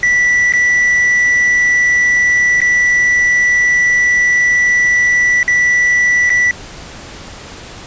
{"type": "tone with dropouts", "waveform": "triangle", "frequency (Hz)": 1962, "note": "B6", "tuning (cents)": -12, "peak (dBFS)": -7, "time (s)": [0.03, 6.51], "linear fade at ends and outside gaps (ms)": 1, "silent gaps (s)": [[0.523, 0.536], [2.604, 2.616], [5.43, 5.479], [6.295, 6.302]], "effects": ["pink hiss -32 dBFS RMS until 7.86 s", "resampled to 16000 Hz"]}